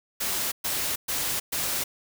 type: noise bursts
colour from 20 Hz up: white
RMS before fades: -28 dBFS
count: 4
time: 0.2-1.84 s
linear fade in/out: 10 ms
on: 320 ms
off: 120 ms
effects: none